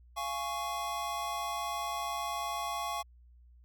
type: chord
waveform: square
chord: Db major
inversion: first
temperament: just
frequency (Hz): 693 / 831.5 / 1108.7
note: F5 / Ab5 / Db6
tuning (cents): -14 / +2 / 0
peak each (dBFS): -40 / -40 / -37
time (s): 0.16-3.03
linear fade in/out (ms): 20
effects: added 60 Hz sine -55 dBFS peak until 3.64 s